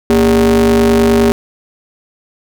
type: ring-modulated tone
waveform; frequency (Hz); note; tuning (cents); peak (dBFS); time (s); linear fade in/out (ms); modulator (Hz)
square; 85.7; F2; -32; -5; 0.1-1.32; 0; 318
effects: none